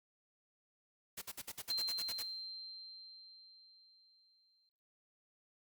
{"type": "noise bursts", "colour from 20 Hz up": "white", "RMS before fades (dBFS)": -44, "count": 11, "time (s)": [1.17, 2.228], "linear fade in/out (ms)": 10, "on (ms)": 48, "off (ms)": 53}
{"type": "tone with exponential decay", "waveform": "sine", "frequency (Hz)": 4142, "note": "C8", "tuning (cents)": -18, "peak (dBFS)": -33, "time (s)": [1.7, 4.69], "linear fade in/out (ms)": 1, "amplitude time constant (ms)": 650}
{"effects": ["noise-tail reverb RT60 0.8 s tail -18 dB re dry", "Opus 48 kbps"]}